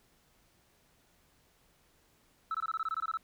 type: tone bursts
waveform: sine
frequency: 1311 Hz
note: E6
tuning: 10 cents flat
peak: -29 dBFS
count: 12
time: 2.51-3.172 s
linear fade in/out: 2 ms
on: 35 ms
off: 22 ms
effects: tanh soft clip ceiling -28 dBFS + pink hiss -68 dBFS RMS until 3.23 s